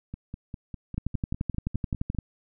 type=two click trains; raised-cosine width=5 ms; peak=-23 / -15 dBFS; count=11 / 15; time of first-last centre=0.14-2.148 / 0.98-2.187 s; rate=4.98 / 11.6 Hz; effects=none